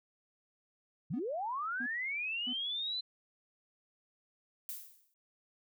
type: linear sweep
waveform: sine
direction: up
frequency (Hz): 121.8 to 4084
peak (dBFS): -34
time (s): 1.1-3.01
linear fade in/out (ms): 10
type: tone bursts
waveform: triangle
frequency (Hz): 246.9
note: B3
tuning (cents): 0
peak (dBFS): -37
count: 3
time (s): 1.13-2.534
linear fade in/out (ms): 10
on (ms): 68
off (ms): 600
type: noise with exponential decay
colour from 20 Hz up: violet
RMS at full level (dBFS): -39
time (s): 4.69-5.14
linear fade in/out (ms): 1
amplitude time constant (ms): 96
effects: none